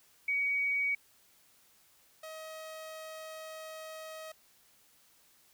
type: tone pair in turn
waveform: sine / sawtooth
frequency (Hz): 2256 / 633.1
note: C#7 / D#5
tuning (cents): +30 / +30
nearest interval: octave + minor seventh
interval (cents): 2200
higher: first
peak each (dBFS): -28 / -39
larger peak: first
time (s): 0.28-0.95 / 2.23-4.32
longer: second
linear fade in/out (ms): 5
effects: white hiss -65 dBFS RMS until 5.53 s